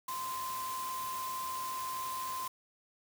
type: tone in noise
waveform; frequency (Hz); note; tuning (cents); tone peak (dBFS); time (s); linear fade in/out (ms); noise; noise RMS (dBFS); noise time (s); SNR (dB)
sine; 1037; C6; -16; -36; 0.08-2.48; 5; white; -44; 0.08-2.48; +5
effects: none